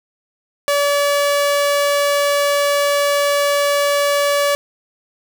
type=tone; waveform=sawtooth; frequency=573 Hz; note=D5; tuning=43 cents flat; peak=-10 dBFS; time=0.68-4.55 s; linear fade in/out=0 ms; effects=none